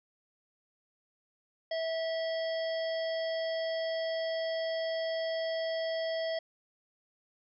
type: harmonic tone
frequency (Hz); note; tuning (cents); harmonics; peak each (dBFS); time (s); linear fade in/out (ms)
652; E5; -19; 1 / 3 / 5 / 7 / 8; -31 / -42 / -44 / -48 / -47; 1.71-6.39; 5
effects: none